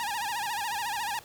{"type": "tone with vibrato", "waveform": "sawtooth", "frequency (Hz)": 880, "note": "A5", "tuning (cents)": 0, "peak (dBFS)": -26, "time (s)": [0, 1.19], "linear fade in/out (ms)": 0, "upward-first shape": "sine", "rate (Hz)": 14, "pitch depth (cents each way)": 160, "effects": ["pink hiss -51 dBFS RMS until 1.24 s", "high-pass 80 Hz 12 dB/octave"]}